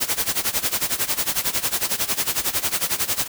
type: noise with tremolo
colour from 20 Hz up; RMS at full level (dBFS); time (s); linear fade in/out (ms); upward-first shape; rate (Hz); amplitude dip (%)
white; -20; 0-3.28; 20; sine; 11; 85
effects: none